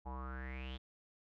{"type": "tone with low-pass filter sweep", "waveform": "square", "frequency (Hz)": 64.9, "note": "C2", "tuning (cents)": -13, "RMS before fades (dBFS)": -44, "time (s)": [0.05, 0.78], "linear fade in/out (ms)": 20, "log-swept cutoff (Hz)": [840, 3500], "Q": 8.9, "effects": []}